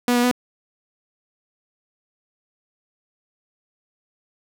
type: tone with pitch steps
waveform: sawtooth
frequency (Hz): 244.2 / 242.2 / 247.6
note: B3 / B3 / B3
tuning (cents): -19 / -34 / +5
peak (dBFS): -12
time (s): 0.08-0.314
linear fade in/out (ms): 2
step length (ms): 78
effects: none

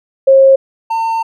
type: tone pair in turn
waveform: sine / triangle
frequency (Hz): 538 / 904.8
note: C5 / A5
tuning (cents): +48 / +48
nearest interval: major sixth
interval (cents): 900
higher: second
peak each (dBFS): -3 / -11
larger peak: first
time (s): 0.27-0.56 / 0.9-1.23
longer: second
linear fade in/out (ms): 10
effects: none

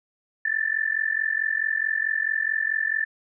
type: tone with amplitude modulation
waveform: sine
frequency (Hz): 1766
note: A6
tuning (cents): +6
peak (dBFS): -18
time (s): 0.45-3.05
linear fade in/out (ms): 5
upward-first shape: sine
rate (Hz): 44.6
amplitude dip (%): 90
effects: none

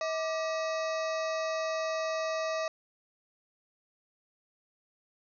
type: harmonic tone with a mistuned harmonic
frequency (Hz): 640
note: D#5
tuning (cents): +49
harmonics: 1 / 2 / 3 / 4 / 6 / 7 / 8 / 9 / 10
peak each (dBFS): -31 / -37 / -41 / -43 / -47 / -48 / -49 / -50 / -51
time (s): 0.01-2.68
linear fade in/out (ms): 2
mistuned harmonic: 2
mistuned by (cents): -140
effects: none

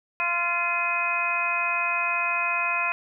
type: harmonic tone with a mistuned harmonic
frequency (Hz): 345.9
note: F4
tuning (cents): -17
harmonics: 2 / 3 / 4 / 5 / 6 / 7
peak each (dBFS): -33 / -29 / -31 / -36 / -35 / -25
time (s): 0.2-2.92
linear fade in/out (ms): 0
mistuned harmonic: 7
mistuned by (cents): +62
effects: none

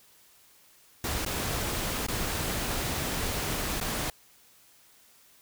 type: noise with dropouts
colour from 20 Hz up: pink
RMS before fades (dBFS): -31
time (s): 1.04-4.1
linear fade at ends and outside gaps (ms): 2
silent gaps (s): 1.25-1.262 / 2.066-2.084 / 3.802-3.811
effects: white hiss -59 dBFS RMS until 5.41 s

